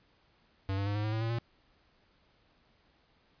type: tone with pitch steps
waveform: square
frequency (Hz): 96.8 / 99.46 / 102.2 / 105.01 / 107.9 / 110.87 / 113.92 / 117.06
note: G2 / G2 / G#2 / G#2 / A2 / A2 / A#2 / A#2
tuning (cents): -21 / +26 / -27 / +20 / -33 / +14 / -39 / +8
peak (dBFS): -31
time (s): 0.69-1.386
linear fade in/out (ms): 0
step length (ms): 87
effects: pink hiss -68 dBFS RMS until 3.4 s + resampled to 11025 Hz